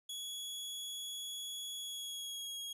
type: tone with pitch glide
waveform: sawtooth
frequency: 3364 to 3295 Hz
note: G#7 to G#7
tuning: +22 to -14 cents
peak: -38 dBFS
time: 0.09-2.73 s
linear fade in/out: 5 ms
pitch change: -36 cents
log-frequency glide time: 1.76-2.6 s
effects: resampled to 32000 Hz